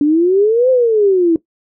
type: exponential two-way sweep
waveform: sine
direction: up then down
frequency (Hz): 284.9 to 524 to 320.5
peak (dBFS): -8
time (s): 0.01-1.36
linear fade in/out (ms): 2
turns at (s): 0.7
effects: noise-tail reverb RT60 0.1 s tail -17 dB re dry